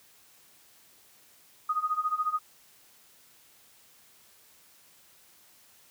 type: tone with tremolo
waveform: sine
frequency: 1244.5 Hz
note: D#6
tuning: in tune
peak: -23 dBFS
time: 1.69-2.39 s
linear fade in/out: 5 ms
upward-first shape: sine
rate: 14 Hz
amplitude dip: 85%
effects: white hiss -59 dBFS RMS until 5.9 s + high-pass 60 Hz 12 dB/octave